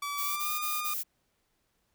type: tone with pitch glide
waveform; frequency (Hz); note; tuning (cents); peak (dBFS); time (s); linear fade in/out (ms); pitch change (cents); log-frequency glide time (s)
sawtooth; 1149 to 1216.6; D6 to D#6; -38 to -39; -29; 0.02-0.94; 5; +99; 0.23-0.53
type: noise bursts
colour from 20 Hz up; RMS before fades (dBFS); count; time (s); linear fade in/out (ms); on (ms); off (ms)
violet; -34; 4; 0.17-1.036; 20; 200; 22
effects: pink hiss -75 dBFS RMS until 1.94 s